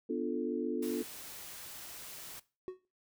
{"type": "chord", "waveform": "sine", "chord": "B half-diminished seventh", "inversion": "none", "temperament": "equal", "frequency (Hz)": [246.9, 293.7, 349.2, 440], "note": ["B3", "D4", "F4", "A4"], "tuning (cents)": [0, 0, 0, 0], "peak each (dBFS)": -37, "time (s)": [0.09, 1.03], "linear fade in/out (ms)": 10}
{"type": "noise", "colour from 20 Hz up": "white", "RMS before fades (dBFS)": -47, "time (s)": [0.82, 2.4], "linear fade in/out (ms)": 10}
{"type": "tone with exponential decay", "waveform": "triangle", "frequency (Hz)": 370, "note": "F#4", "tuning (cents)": 0, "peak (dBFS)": -32, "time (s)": [2.68, 2.85], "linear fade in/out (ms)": 0, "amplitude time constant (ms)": 35}
{"effects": ["noise-tail reverb RT60 0.3 s tail -18 dB re dry"]}